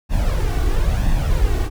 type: noise with flanger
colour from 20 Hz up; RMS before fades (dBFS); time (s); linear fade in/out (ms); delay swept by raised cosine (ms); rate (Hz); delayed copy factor
brown; -17; 0.09-1.7; 50; 1.1 to 2.7; 1; +0.65
effects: none